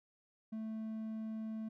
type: tone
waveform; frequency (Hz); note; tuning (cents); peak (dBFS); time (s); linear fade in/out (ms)
triangle; 220; A3; 0; -37; 0.52-1.69; 10
effects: none